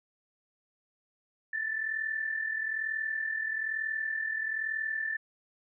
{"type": "tone pair together", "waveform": "sine", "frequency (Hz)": [1760, 1801.1], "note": ["A6", "A6"], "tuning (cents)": [0, 40], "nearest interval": "unison", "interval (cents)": 40, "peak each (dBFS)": [-31, -37], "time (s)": [1.53, 5.17], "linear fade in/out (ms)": 5, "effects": []}